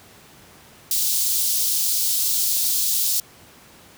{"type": "high-pass noise", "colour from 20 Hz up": "white", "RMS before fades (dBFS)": -21, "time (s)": [0.91, 3.2], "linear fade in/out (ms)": 2, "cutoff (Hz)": 3800, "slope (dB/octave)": 24, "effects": ["pink hiss -48 dBFS RMS until 3.97 s", "high-pass 80 Hz 12 dB/octave"]}